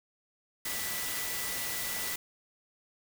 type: tone in noise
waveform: sine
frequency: 1975.5 Hz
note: B6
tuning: in tune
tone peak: -42 dBFS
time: 0.65-2.16 s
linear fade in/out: 5 ms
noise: white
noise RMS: -35 dBFS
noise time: 0.65-2.16 s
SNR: -10 dB
effects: none